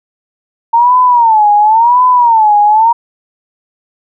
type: tone with vibrato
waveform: sine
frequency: 912 Hz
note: A#5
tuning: 38 cents flat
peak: -4 dBFS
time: 0.73-2.93 s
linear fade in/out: 10 ms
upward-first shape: sine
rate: 0.94 Hz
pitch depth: 170 cents each way
effects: none